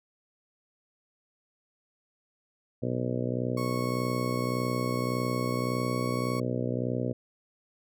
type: harmonic tone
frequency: 61.74 Hz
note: B1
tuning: in tune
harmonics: 2 / 3 / 4 / 5 / 6 / 7 / 8 / 9 / 10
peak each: -32 / -38 / -33 / -39 / -38 / -39 / -36 / -39 / -42 dBFS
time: 2.82-7.13 s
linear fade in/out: 10 ms
type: tone with pitch glide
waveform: 35% pulse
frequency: 1102 to 1110.3 Hz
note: C#6 to C#6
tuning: -11 to +2 cents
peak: -33 dBFS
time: 3.57-6.4 s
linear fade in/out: 5 ms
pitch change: +13 cents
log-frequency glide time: 5.4-6.03 s
effects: none